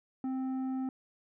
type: tone with tanh clipping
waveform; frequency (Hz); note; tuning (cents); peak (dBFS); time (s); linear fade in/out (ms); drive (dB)
sine; 261.6; C4; 0; -33; 0.24-0.89; 2; 8
effects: none